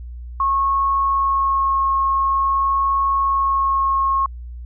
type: tone with vibrato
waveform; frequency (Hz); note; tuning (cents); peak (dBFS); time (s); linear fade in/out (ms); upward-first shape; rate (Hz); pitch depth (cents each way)
sine; 1091; C#6; -28; -15; 0.4-4.26; 2; sine; 0.47; 9
effects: added 60 Hz sine -30 dBFS peak until 4.65 s